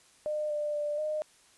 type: tone with pitch steps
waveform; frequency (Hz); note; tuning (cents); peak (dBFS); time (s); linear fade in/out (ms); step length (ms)
sine; 605 / 595 / 591 / 612; D#5 / D5 / D5 / D#5; -49 / +22 / +11 / -29; -29; 0.26-1.22; 0; 240
effects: white hiss -61 dBFS RMS until 1.57 s + resampled to 24000 Hz